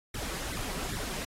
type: noise with flanger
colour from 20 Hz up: pink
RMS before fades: -36 dBFS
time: 0.14-1.25 s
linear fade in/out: 5 ms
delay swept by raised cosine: 0.52 to 5.42 ms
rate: 2.5 Hz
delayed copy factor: +1
effects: low-pass 12000 Hz 12 dB/octave + AAC 48 kbps